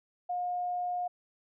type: tone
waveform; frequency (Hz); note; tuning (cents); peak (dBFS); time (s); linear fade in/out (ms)
sine; 715; F5; +41; -30; 0.29-1.08; 10
effects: none